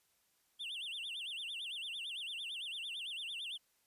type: tone with vibrato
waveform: triangle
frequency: 3116 Hz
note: G7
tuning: 11 cents flat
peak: -39 dBFS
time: 0.59-3.58 s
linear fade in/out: 20 ms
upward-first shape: sine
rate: 8.9 Hz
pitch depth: 260 cents each way
effects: white hiss -75 dBFS RMS until 3.86 s + resampled to 32000 Hz